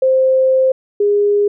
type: tone pair in turn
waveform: sine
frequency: 523.3 / 410 Hz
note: C5 / G#4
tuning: 0 / -22 cents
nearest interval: major third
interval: 422 cents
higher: first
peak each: -9 / -10 dBFS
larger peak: first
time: 0.02-0.72 / 1-1.48 s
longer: first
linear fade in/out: 5 ms
effects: none